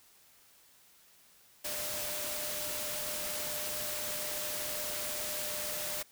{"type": "tone in noise", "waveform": "sine", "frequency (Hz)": 601, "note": "D5", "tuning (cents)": 40, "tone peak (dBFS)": -44, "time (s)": [1.64, 6.03], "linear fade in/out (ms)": 10, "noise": "white", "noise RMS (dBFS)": -37, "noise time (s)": [1.64, 6.03], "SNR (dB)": -10, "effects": ["white hiss -62 dBFS RMS until 6.11 s"]}